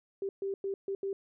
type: tone bursts at uneven times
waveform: sine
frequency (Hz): 392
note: G4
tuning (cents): 0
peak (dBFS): -31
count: 5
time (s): 0.22-0.29 / 0.42-0.54 / 0.64-0.74 / 0.88-0.95 / 1.03-1.13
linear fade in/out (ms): 2
effects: none